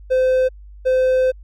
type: tone pair in turn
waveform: triangle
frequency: 515 / 515 Hz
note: C5 / C5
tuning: -28 / -28 cents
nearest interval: unison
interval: 0 cents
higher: neither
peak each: -11 dBFS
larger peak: neither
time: 0.1-0.49 / 0.85-1.32 s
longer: second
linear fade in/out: 20 ms
effects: added 50 Hz sine -37 dBFS peak until 1.43 s